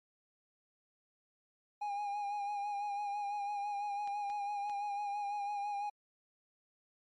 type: tone with vibrato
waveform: triangle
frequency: 817 Hz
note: G#5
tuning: 29 cents flat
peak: -33 dBFS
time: 1.81-5.9 s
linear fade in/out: 10 ms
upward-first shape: sine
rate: 6 Hz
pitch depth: 34 cents each way
type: clicks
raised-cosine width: 0.2 ms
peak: -35 dBFS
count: 3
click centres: 4.075 / 4.3 / 4.697 s
effects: MP3 48 kbps